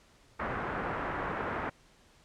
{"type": "low-pass noise", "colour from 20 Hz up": "white", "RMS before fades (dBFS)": -35, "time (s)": [0.39, 1.7], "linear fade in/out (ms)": 10, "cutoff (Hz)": 1600, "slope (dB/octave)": 24, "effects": ["pink hiss -62 dBFS RMS until 2.24 s", "low-pass 8000 Hz 12 dB/octave"]}